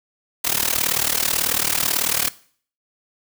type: noise with amplitude modulation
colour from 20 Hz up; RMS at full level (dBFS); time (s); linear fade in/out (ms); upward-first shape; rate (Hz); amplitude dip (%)
white; -17; 0.44-2.29; 10; sine; 38.2; 90
effects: noise-tail reverb RT60 0.5 s tail -19 dB re dry